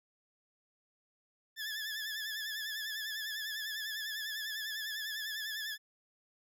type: tone with vibrato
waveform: 20% pulse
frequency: 1725 Hz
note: A6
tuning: 35 cents flat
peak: -32 dBFS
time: 1.56-5.78 s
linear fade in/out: 50 ms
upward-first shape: sine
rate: 10 Hz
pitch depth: 66 cents each way
effects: none

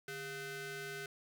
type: ring-modulated tone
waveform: sawtooth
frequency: 554.4 Hz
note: C#5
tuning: in tune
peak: -35 dBFS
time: 0.08-1.06 s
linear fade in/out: 2 ms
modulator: 959 Hz
effects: none

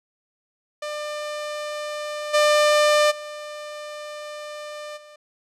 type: tone with level steps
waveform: sawtooth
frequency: 598 Hz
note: D5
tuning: 31 cents sharp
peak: -24 / -11 / -29 / -40 dBFS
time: 0.82-5.16 s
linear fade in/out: 5 ms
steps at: 2.33 / 3.1 / 4.96 s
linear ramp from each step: 20 ms
effects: low-pass 8000 Hz 12 dB/octave

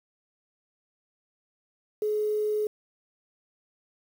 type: tone with quantisation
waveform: sine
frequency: 424.3 Hz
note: G#4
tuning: 37 cents sharp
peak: -24 dBFS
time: 2.02-2.67 s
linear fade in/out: 2 ms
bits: 8
effects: none

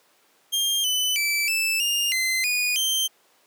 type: tone with pitch steps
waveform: sawtooth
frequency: 3204 / 3009 / 2319 / 2636 / 2819 / 2062 / 2462 / 3131 Hz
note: G7 / F#7 / D7 / E7 / F7 / C7 / D#7 / G7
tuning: +37 / +28 / -22 / -1 / +16 / -26 / -19 / -3 cents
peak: -18 dBFS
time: 0.52-3.08 s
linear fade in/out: 20 ms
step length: 320 ms
effects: pink hiss -60 dBFS RMS until 3.46 s + high-pass 400 Hz 12 dB/octave

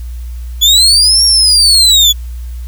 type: linear two-way sweep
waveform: 35% pulse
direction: up then down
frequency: 3377 to 5588 to 3377 Hz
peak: -3 dBFS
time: 0.61-2.13 s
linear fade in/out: 20 ms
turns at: 1.24 s
effects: added 60 Hz sine -20 dBFS peak until 2.67 s + white hiss -44 dBFS RMS until 2.67 s

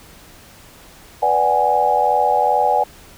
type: chord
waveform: sine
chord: G# half-diminished seventh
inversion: first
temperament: equal with one note detuned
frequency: 493.9 / 587.3 / 748.2 / 830.6 Hz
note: B4 / D5 / F#5 / G#5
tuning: 0 / 0 / +19 / 0 cents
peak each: -22 / -21 / -18 / -16 dBFS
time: 1.22-2.84 s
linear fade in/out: 10 ms
effects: pink hiss -44 dBFS RMS until 3.17 s

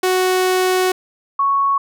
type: tone pair in turn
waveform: sawtooth / sine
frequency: 370 / 1108.7 Hz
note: F#4 / C#6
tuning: 0 / 0 cents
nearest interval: octave + perfect fifth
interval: 1900 cents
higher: second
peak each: -10 / -13 dBFS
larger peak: first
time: 0.03-0.92 / 1.39-1.78 s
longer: first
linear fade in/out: 5 ms
effects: none

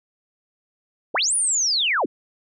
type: linear two-way sweep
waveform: sine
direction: up then down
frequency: 174.61 to 9850 to 174.61 Hz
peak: -18 dBFS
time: 1.14-2.06 s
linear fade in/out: 10 ms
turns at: 1.35 s
effects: none

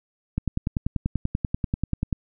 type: click train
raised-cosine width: 5 ms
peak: -11 dBFS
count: 19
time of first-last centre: 0.38-2.128 s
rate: 10.3 Hz
effects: none

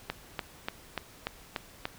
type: click train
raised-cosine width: 0.3 ms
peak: -15 dBFS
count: 7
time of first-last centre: 0.1-1.854 s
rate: 3.42 Hz
effects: pink hiss -53 dBFS RMS until 1.98 s

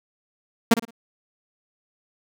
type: tone with echo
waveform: sawtooth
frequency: 230 Hz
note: A#3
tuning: 23 cents flat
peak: -7 dBFS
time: 0.71-0.74 s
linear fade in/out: 5 ms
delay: 56 ms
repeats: 3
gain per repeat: -11 dB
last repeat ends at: 0.908 s
effects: none

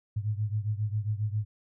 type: beating tone pair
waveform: sine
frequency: 103.9 / 111.3 Hz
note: G#2 / A2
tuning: +1 / +20 cents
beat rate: 7.4 Hz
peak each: -29 / -32 dBFS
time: 0.16-1.45 s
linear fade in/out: 10 ms
effects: none

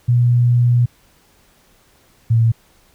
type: tone pair in turn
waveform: sine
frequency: 121.2 / 114.4 Hz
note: B2 / A#2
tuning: -32 / -32 cents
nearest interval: minor second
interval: 100 cents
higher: first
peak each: -10 dBFS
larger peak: neither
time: 0.08-0.86 / 2.3-2.52 s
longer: first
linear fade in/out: 10 ms
effects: pink hiss -54 dBFS RMS until 2.94 s

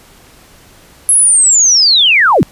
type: linear sweep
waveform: sine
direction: down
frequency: 10930 to 98 Hz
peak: -5 dBFS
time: 1.09-2.43 s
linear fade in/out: 0 ms
effects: pink hiss -42 dBFS RMS until 2.51 s + resampled to 32000 Hz

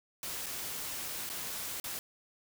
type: noise with dropouts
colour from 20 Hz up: white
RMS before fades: -39 dBFS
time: 0.23-1.99 s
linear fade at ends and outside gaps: 1 ms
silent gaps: 0.461-0.465 / 1.292-1.299 / 1.8-1.841 s
effects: none

